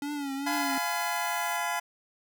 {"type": "tone with vibrato", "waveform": "square", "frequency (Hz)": 282.3, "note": "C#4", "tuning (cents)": 32, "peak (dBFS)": -32, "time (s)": [0.02, 0.78], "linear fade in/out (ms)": 2, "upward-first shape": "triangle", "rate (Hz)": 2.4, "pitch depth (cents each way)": 84}
{"type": "chord", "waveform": "25% pulse", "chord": "F diminished", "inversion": "none", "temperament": "just", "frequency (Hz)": [698.5, 838.1, 1005.8], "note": ["F5", "Ab5", "Cb6"], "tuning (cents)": [0, 16, 31], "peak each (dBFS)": -29, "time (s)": [0.46, 1.8], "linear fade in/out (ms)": 10}
{"type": "noise", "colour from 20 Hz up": "blue", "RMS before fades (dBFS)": -43, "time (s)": [0.52, 1.57], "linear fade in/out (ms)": 5}
{"effects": []}